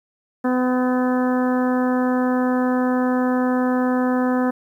harmonic tone with a mistuned harmonic, 252.6 Hz, B3, 39 cents sharp, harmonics 1 / 2 / 3 / 4 / 5 / 6 / 7, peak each -18 / -24 / -28 / -30 / -32 / -34 / -35 dBFS, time 0.44-4.51 s, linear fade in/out 10 ms, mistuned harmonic 7, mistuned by -25 cents, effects 9-bit

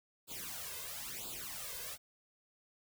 white noise with flanger, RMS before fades -44 dBFS, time 0.27-1.98 s, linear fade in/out 50 ms, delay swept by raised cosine 0.25 to 1.95 ms, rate 1 Hz, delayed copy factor +0.95, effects none

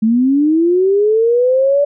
sine linear sweep, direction up, 213.9 to 580 Hz, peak -9 dBFS, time 0.02-1.85 s, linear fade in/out 10 ms, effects none

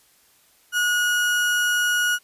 35% pulse tone, 1451 Hz, F#6, 34 cents flat, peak -17 dBFS, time 0.72-2.19 s, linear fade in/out 50 ms, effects white hiss -58 dBFS RMS until 2.23 s + resampled to 32000 Hz

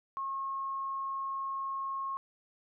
sine tone, 1084 Hz, C#6, 39 cents flat, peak -33 dBFS, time 0.17-2.17 s, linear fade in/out 0 ms, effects none

